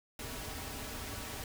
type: noise with comb filter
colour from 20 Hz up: pink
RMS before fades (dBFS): -42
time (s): 0.19-1.44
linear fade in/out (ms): 2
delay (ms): 5.7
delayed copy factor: -0.6
effects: none